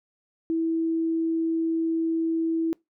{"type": "tone", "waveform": "sine", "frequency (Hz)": 327, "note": "E4", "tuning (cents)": -14, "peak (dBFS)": -22, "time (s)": [0.5, 2.73], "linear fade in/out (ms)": 0, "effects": ["noise-tail reverb RT60 0.2 s tail -25 dB re dry"]}